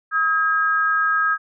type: tone pair together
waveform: sine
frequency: 1273.6 / 1622 Hz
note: D#6 / G#6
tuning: +40 / -41 cents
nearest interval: major third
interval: 419 cents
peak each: -19 dBFS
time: 0.11-1.38 s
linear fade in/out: 50 ms
effects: none